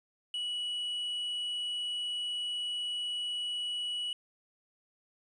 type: tone with quantisation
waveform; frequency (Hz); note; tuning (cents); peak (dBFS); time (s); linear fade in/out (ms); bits
triangle; 2936; F#7; -14; -31; 0.34-4.13; 2; 10
effects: resampled to 24000 Hz